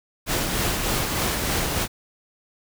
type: noise with tremolo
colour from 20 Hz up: pink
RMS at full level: -23 dBFS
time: 0.26-1.88 s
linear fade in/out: 50 ms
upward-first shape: sine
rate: 3.3 Hz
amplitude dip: 30%
effects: none